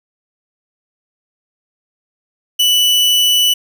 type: tone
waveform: 40% pulse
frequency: 2969 Hz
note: F#7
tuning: 5 cents sharp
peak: -9 dBFS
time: 2.59-3.54 s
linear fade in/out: 10 ms
effects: none